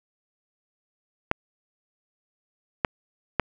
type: clicks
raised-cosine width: 0.5 ms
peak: -5 dBFS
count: 3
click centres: 1.314 / 2.848 / 3.397 s
effects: none